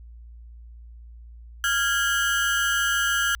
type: ring-modulated tone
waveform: 35% pulse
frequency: 1520 Hz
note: F#6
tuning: 46 cents sharp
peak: -16 dBFS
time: 1.64-3.35 s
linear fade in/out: 0 ms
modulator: 127 Hz
effects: added 58 Hz sine -41 dBFS peak until 3.4 s